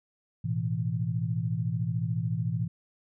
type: chord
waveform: sine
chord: A suspended second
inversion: none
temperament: just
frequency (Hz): 110 / 123.75 / 165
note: A2 / B2 / E3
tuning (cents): 0 / +4 / +2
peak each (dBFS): -31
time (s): 0.44-2.68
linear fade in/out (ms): 10
effects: none

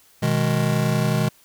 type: chord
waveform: square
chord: G# minor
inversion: first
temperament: just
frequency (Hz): 124.59 / 155.74 / 207.7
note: B2 / D#3 / G#3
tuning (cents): +16 / +2 / 0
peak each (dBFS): -23 / -23 / -25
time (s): 0.22-1.29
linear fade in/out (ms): 10
effects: white hiss -55 dBFS RMS until 1.44 s

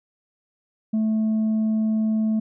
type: tone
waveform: sine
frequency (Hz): 218.5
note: A3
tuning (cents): -12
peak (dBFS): -16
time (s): 0.93-2.4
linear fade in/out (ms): 10
effects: tanh soft clip ceiling -18 dBFS

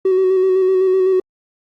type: tone with vibrato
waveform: triangle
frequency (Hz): 375.7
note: F#4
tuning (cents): +26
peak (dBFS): -8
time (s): 0.05-1.2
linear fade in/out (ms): 5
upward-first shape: square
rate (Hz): 7.9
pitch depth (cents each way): 23
effects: tanh soft clip ceiling -7 dBFS + Opus 32 kbps

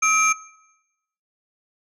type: tone cluster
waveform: sine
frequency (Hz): 1279 / 2357 / 6400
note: D#6 / D7 / G8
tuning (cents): +47 / +6 / +35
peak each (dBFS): -19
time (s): 0.02-0.33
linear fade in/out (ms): 10
effects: noise-tail reverb RT60 0.9 s tail -20 dB re dry + tanh soft clip ceiling -10 dBFS

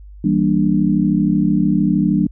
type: chord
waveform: sine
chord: E half-diminished seventh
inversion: none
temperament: just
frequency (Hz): 164.81 / 197.78 / 237.3 / 296.7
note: E3 / G3 / Bb3 / D4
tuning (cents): 0 / +16 / +31 / +18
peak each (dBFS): -19 / -16 / -20 / -18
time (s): 0.24-2.27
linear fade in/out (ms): 5
effects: added 50 Hz sine -35 dBFS peak until 2.31 s

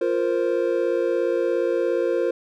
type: chord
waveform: triangle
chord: F suspended fourth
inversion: none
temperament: equal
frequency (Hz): 349.2 / 466.2 / 523.3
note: F4 / Bb4 / C5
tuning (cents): 0 / 0 / 0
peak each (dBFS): -22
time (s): 0.01-2.31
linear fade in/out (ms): 5
effects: none

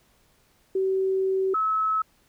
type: tone pair in turn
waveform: sine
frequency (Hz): 381.7 / 1294.3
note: G4 / E6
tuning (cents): -46 / -32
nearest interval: octave + major sixth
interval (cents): 2114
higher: second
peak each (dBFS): -21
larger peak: neither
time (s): 0.75-1.54 / 1.54-2.02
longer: first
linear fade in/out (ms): 5
effects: pink hiss -63 dBFS RMS until 2.28 s

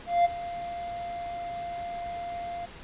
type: tone with ADSR envelope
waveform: triangle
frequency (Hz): 695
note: F5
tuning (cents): -9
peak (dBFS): -15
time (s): 0.06-2.66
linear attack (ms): 190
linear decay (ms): 20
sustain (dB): -16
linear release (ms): 12
effects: pink hiss -46 dBFS RMS until 2.83 s + resampled to 8000 Hz

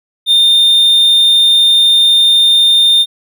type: tone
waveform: triangle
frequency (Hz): 3626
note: A#7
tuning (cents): -49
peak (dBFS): -4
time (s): 0.26-3.06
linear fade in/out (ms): 50
effects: none

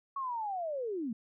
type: linear sweep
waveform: sine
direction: down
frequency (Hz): 1118 to 209.1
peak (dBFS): -33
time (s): 0.16-1.13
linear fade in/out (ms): 5
effects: none

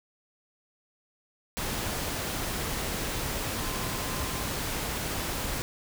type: tone in noise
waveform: sine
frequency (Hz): 1036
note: C6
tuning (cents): -17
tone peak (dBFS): -42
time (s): 3.55-4.43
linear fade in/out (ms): 0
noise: pink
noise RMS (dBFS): -32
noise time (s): 1.57-5.62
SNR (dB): -13
effects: none

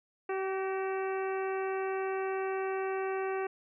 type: harmonic tone with a mistuned harmonic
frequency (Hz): 383.5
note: G4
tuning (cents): -38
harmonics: 1 / 2 / 3 / 4 / 5 / 6 / 7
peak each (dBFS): -32 / -38 / -42 / -44 / -46 / -48 / -49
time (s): 0.29-3.47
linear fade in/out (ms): 5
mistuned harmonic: 5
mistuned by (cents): -34
effects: none

